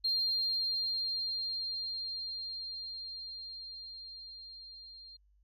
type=tone with level ramp; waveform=sine; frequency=4197 Hz; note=C8; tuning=5 cents sharp; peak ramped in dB=-27 to -49 dBFS; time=0.04-5.17 s; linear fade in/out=10 ms; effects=tanh soft clip ceiling -23 dBFS + added 50 Hz sine -64 dBFS peak until 5.43 s